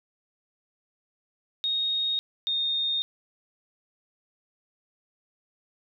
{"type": "tone pair in turn", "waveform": "sine", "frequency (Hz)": [3729, 3678], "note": ["A#7", "A#7"], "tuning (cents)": [0, -24], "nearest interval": "unison", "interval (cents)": 24, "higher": "first", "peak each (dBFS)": -24, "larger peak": "neither", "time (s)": [[1.64, 2.19], [2.47, 3.02]], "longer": "neither", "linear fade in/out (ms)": 0, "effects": []}